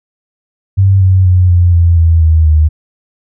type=tone with pitch steps; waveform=sine; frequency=96.9 / 93.82 / 90.83 / 87.94 / 85.14 / 82.43 / 79.81 / 77.27 Hz; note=G2 / F#2 / F#2 / F2 / F2 / E2 / D#2 / D#2; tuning=-20 / +25 / -32 / +13 / -44 / 0 / +45 / -11 cents; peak=-4 dBFS; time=0.77-2.69 s; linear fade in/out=20 ms; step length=240 ms; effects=none